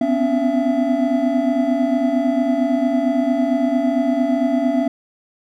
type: tone cluster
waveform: triangle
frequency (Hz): 249.1 / 257.9 / 282.4 / 669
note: B3 / C4 / C#4 / E5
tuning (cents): +15 / -25 / +32 / +25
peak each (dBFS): -19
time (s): 0.01-4.88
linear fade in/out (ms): 5
effects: none